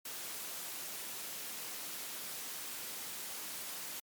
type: noise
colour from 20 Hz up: white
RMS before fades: -43 dBFS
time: 0.05-4 s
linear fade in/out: 5 ms
effects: high-pass 150 Hz 12 dB/octave + MP3 96 kbps